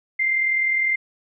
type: tone with amplitude modulation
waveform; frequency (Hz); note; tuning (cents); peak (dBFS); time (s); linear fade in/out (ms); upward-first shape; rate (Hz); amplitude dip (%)
sine; 2093; C7; 0; -16; 0.19-0.96; 10; sine; 39.9; 40
effects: none